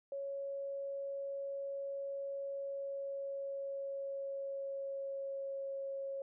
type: tone with pitch glide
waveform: sine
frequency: 554.4 to 547.1 Hz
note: C#5 to C#5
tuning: 0 to -23 cents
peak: -38 dBFS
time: 0.12-6.22 s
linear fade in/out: 2 ms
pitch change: -23 cents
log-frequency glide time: 2.53-5.74 s
effects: none